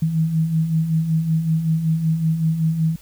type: beating tone pair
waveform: sine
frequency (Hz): 156.4 / 161.7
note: D#3 / E3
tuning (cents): +9 / -33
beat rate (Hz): 5.3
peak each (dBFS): -25 / -17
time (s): 0.02-2.96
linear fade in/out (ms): 5
effects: added 50 Hz sine -49 dBFS peak until 3.01 s + white hiss -50 dBFS RMS until 3.01 s